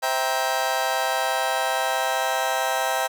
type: chord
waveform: 30% pulse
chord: C dominant seventh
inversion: none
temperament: just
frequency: 523.3 / 654.1 / 784.9 / 941.9 Hz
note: C5 / E5 / G5 / Bb5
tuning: 0 / -14 / +2 / +18 cents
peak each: -27 / -25 / -23 / -26 dBFS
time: 0.02-3.08 s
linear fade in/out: 20 ms
effects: none